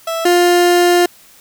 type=tone pair in turn; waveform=30% pulse; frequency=659.3 / 351.8 Hz; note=E5 / F4; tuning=0 / +13 cents; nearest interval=major seventh; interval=1087 cents; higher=first; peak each=-15 / -6 dBFS; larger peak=second; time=0.07-0.25 / 0.25-1.06 s; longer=second; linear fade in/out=5 ms; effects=white hiss -45 dBFS RMS until 1.4 s